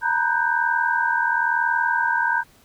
sine tone cluster, 922 / 963 / 1503 / 1584 Hz, A#5 / B5 / F#6 / G6, -19 / -44 / +27 / +18 cents, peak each -24 / -25 / -25 / -22 dBFS, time 0.01-2.44 s, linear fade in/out 50 ms, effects pink hiss -55 dBFS RMS until 2.64 s

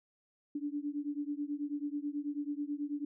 sine beating tone pair, 287 / 296.2 Hz, D4 / D4, -40 / +15 cents, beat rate 9.2 Hz, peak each -37 / -38 dBFS, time 0.55-3.05 s, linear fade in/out 5 ms, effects none

